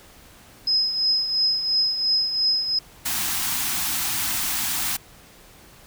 sine tone with tremolo, 5090 Hz, D#8, 39 cents sharp, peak -16 dBFS, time 0.67-2.79 s, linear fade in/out 5 ms, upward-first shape triangle, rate 2.9 Hz, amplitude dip 65%
white band-stop noise, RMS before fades -25 dBFS, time 3.05-4.97 s, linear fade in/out 10 ms, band 350 to 690 Hz, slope 96 dB/octave
effects pink hiss -49 dBFS RMS until 5.86 s

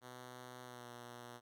5% pulse tone with pitch glide, 125 to 120.67 Hz, B2 to B2, +21 to -40 cents, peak -39 dBFS, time 0.01-1.41 s, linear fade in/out 50 ms, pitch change -61 cents, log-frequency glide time 0.64-0.88 s, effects none

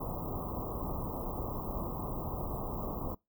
pink band-stop noise, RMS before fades -37 dBFS, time 0-3.15 s, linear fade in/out 10 ms, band 1200 to 15000 Hz, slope 96 dB/octave, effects noise-tail reverb RT60 0.2 s tail -24 dB re dry

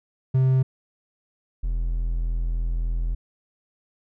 triangle tone pair in turn, 130.81 / 41.78 Hz, C3 / E1, 0 / +24 cents, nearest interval octave + minor sixth, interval 1976 cents, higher first, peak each -14 / -20 dBFS, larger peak first, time 0.34-0.63 / 1.63-3.15 s, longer second, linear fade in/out 10 ms, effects none

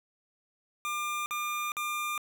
25% pulse tone bursts, 1200 Hz, D6, 37 cents sharp, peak -27 dBFS, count 3, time 0.85-2.178 s, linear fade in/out 0 ms, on 410 ms, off 49 ms, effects none

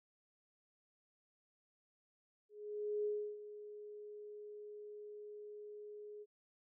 sine tone with ADSR envelope, 418.3 Hz, G#4, 12 cents sharp, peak -34 dBFS, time 2.49-6.26 s, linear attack 560 ms, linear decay 320 ms, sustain -14 dB, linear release 42 ms, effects none

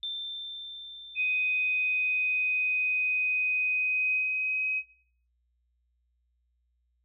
sine tone with exponential decay, 3565 Hz, A7, 22 cents sharp, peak -31 dBFS, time 0.03-3.76 s, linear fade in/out 1 ms, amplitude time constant 810 ms
sine tone with pitch glide, 2504 to 2530 Hz, D#7 to D#7, +10 to +28 cents, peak -25 dBFS, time 1.15-4.83 s, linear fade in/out 50 ms, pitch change +18 cents, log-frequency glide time 3.72-4.69 s
effects noise-tail reverb RT60 0.5 s tail -17 dB re dry + added 60 Hz sine -70 dBFS peak until 7.04 s

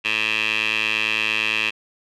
15% pulse tone with band-pass filter, 108.8 Hz, A2, 19 cents flat, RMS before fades -22 dBFS, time 0.04-1.71 s, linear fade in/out 20 ms, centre 2700 Hz, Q 6.5, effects none

